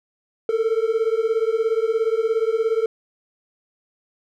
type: beating tone pair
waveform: triangle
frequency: 440 / 457 Hz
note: A4 / A#4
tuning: 0 / -34 cents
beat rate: 17 Hz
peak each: -19 dBFS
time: 0.49-2.86 s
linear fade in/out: 2 ms
effects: none